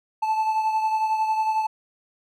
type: beating tone pair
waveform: triangle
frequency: 873 / 884 Hz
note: A5 / A5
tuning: -14 / +8 cents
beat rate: 11 Hz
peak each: -19 / -28 dBFS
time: 0.22-1.67 s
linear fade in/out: 10 ms
effects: none